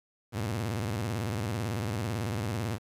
sawtooth tone with vibrato, 107.6 Hz, A2, 38 cents flat, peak -26 dBFS, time 0.32-2.79 s, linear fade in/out 50 ms, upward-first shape square, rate 18 Hz, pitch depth 190 cents each way, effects resampled to 32000 Hz + 9-bit

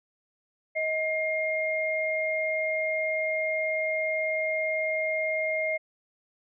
sine tone pair together, 631.8 / 2125 Hz, D#5 / C7, +26 / +26 cents, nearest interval octave + major sixth, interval 2100 cents, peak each -28 dBFS, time 0.75-5.78 s, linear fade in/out 20 ms, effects none

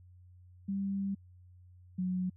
sine tone pair in turn, 196.6 / 183.42 Hz, G3 / F#3, +5 / -15 cents, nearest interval minor second, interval 120 cents, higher first, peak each -31 / -30 dBFS, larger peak second, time 0.68-1.15 / 1.98-2.3 s, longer first, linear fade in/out 10 ms, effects added 90 Hz sine -54 dBFS peak until 2.36 s

